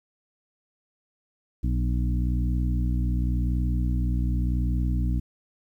harmonic tone with a mistuned harmonic, 60.9 Hz, B1, 24 cents flat, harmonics 1 / 2 / 3 / 4 / 5, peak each -23 / -29 / -33 / -35 / -37 dBFS, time 1.63-5.2 s, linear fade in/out 10 ms, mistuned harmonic 4, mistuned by +22 cents, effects 10-bit

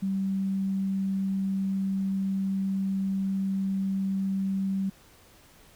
sine tone, 193.4 Hz, G3, 23 cents flat, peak -25 dBFS, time 0.02-4.9 s, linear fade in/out 10 ms, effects pink hiss -56 dBFS RMS until 5.75 s

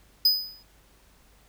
square tone with exponential decay, 4996 Hz, D#8, 6 cents sharp, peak -15 dBFS, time 0.25-0.63 s, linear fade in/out 5 ms, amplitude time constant 81 ms, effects added 50 Hz sine -60 dBFS peak until 1.48 s + pink hiss -60 dBFS RMS until 1.48 s

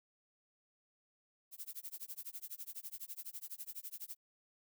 violet noise with tremolo, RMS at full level -44 dBFS, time 1.51-4.17 s, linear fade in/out 50 ms, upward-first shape sine, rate 12 Hz, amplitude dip 100%, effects none

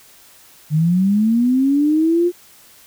sine linear sweep, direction up, 147.9 to 357 Hz, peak -12 dBFS, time 0.7-2.32 s, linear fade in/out 50 ms, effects white hiss -47 dBFS RMS until 2.86 s

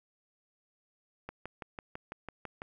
click train, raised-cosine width 0.5 ms, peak -25 dBFS, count 9, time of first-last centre 1.29-2.619 s, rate 6.02 Hz, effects 11-bit

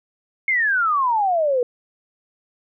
sine exponential sweep, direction down, 2185 to 475.5 Hz, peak -16 dBFS, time 0.48-1.63 s, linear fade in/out 2 ms, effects none

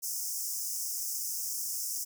pink high-pass noise, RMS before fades -35 dBFS, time 0.02-2.05 s, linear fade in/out 20 ms, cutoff 5200 Hz, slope 96 dB/octave, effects none

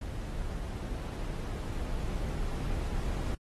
brown noise with level ramp, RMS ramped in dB -37 to -32 dBFS, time 0.01-3.35 s, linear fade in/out 5 ms, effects AAC 32 kbps

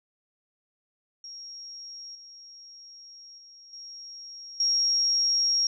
sine tone with level steps, 5588 Hz, F8, in tune, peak -39 / -45 / -48 / -40 / -21 dBFS, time 1.24-5.67 s, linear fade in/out 2 ms, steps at 2.15 / 3.38 / 3.73 / 4.6 s, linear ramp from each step 2 ms, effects none

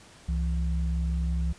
sine tone pair together, 66.59 / 167.8 Hz, C2 / E3, +31 / +31 cents, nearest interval octave + major third, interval 1600 cents, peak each -25 / -32 dBFS, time 0.28-1.53 s, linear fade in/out 10 ms, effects pink hiss -52 dBFS RMS until 1.58 s + resampled to 22050 Hz

